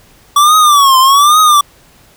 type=tone with vibrato; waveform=square; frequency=1143 Hz; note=D6; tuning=47 cents flat; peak=-5 dBFS; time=0.36-1.61 s; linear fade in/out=5 ms; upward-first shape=triangle; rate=1.2 Hz; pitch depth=180 cents each way; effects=pink hiss -45 dBFS RMS until 2.16 s